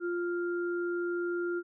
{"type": "tone pair together", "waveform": "sine", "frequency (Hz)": [349.2, 1396.8], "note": ["F4", "F6"], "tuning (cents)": [0, 0], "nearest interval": "2 octaves", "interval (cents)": 2400, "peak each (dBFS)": [-30, -38], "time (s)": [0, 1.63], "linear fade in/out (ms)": 50, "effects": []}